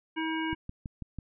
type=harmonic tone; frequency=320.1 Hz; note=D#4; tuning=49 cents sharp; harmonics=1 / 3 / 5 / 7 / 9; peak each=-31 / -36 / -38 / -39 / -41 dBFS; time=0.16-0.55 s; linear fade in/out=20 ms
type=click train; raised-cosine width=5 ms; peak=-25 dBFS; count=5; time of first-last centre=0.53-1.187 s; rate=6.09 Hz
effects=none